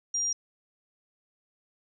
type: tone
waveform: sine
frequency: 5700 Hz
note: F8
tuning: 34 cents sharp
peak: -26 dBFS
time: 0.14-0.33 s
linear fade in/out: 5 ms
effects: none